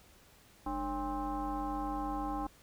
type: tone with frequency modulation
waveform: sine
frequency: 551 Hz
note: C#5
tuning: 11 cents flat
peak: -33 dBFS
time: 0.66-2.47 s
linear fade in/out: 5 ms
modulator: 252 Hz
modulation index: 2.1
effects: pink hiss -61 dBFS RMS until 2.62 s